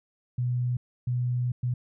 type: tone bursts at uneven times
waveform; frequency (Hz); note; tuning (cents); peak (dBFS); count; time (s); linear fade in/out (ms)
sine; 123.47; B2; 0; -24; 3; 0.38-0.77 / 1.07-1.52 / 1.63-1.74; 5
effects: none